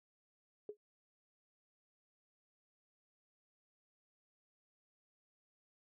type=tone with exponential decay; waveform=sine; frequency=417.9 Hz; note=G#4; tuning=11 cents sharp; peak=-38 dBFS; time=0.69-0.77 s; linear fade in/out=2 ms; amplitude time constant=16 ms; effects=none